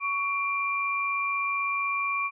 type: tone pair together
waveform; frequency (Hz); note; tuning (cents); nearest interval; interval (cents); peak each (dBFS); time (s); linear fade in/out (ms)
sine; 1121 / 2373; C#6 / D7; +19 / +17; octave + minor second; 1298; -28; 0-2.31; 50
effects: none